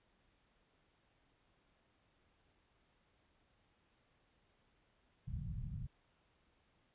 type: low-pass noise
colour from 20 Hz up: white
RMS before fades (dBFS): -43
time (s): 5.27-5.87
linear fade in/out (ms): 10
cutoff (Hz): 170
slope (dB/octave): 48
effects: pink hiss -75 dBFS RMS until 6.94 s + resampled to 8000 Hz